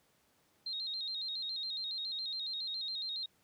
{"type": "tone with vibrato", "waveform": "sine", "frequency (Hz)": 3951, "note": "B7", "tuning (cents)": 0, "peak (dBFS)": -36, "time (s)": [0.66, 3.26], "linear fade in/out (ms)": 5, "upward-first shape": "square", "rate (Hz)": 7.2, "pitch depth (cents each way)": 88, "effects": ["pink hiss -71 dBFS RMS until 3.43 s", "high-pass 100 Hz 12 dB/octave"]}